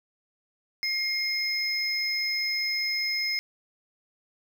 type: tone pair together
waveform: triangle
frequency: 2130 / 5125 Hz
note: C7 / E8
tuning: +30 / -50 cents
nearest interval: octave + minor third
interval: 1520 cents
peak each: -27 dBFS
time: 0.83-3.39 s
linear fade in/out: 0 ms
effects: none